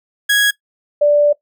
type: tone pair in turn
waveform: 30% pulse / sine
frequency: 1659 / 586.5 Hz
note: G#6 / D5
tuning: -2 / -2 cents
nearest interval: octave + tritone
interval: 1800 cents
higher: first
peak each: -8 dBFS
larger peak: neither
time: 0.29-0.51 / 1.01-1.33 s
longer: second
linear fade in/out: 10 ms
effects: noise-tail reverb RT60 0.1 s tail -19 dB re dry